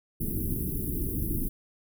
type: band-stop noise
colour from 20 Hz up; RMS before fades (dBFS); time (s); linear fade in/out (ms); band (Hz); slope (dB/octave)
pink; -30; 0.2-1.49; 10; 380 to 11000; 48
effects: none